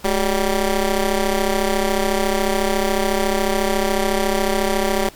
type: ring-modulated tone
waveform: 15% pulse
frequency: 196 Hz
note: G3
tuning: in tune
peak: -7 dBFS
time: 0.04-5.09 s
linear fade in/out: 5 ms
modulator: 179 Hz
effects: pink hiss -44 dBFS RMS until 5.15 s + MP3 96 kbps